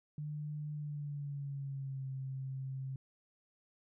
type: tone with pitch glide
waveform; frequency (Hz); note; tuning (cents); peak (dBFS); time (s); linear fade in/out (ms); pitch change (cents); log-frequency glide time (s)
sine; 149.6 to 133.28; D3 to C3; +32 to +32; -38; 0.18-2.96; 2; -200; 0.73-2.07
effects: none